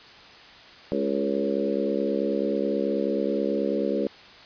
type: harmonic tone with a mistuned harmonic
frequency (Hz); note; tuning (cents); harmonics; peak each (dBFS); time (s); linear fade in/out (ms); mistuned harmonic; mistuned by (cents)
69.3; C#2; 0; 3 / 4 / 5 / 6 / 7 / 8; -30 / -30 / -30 / -30 / -30 / -30; 0.92-4.07; 0; 7; -17
effects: white hiss -47 dBFS RMS until 4.45 s + resampled to 11025 Hz